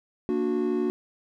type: chord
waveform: triangle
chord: Bb augmented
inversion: none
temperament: equal with one note detuned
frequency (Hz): 233.1 / 293.7 / 366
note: Bb3 / D4 / F#4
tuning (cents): 0 / 0 / -19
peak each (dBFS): -27 / -27 / -24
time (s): 0.29-0.9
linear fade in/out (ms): 0
effects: none